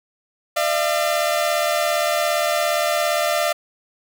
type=tone pair together; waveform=sawtooth; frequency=603 / 680.4 Hz; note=D5 / F5; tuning=+46 / -45 cents; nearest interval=major second; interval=209 cents; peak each=-17 dBFS; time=0.56-3.53 s; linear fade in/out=10 ms; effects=none